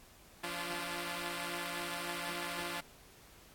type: tone cluster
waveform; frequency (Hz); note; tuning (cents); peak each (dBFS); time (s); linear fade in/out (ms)
5% pulse; 174.3 / 288.5 / 345; F3 / D4 / F4; -3 / -31 / -21; -31; 0.43-2.81; 10
effects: pink hiss -59 dBFS RMS until 3.54 s + AAC 64 kbps